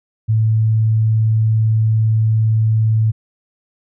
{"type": "tone", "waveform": "sine", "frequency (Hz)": 110.3, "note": "A2", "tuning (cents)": 5, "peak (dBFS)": -11, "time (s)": [0.28, 3.12], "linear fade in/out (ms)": 20, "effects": []}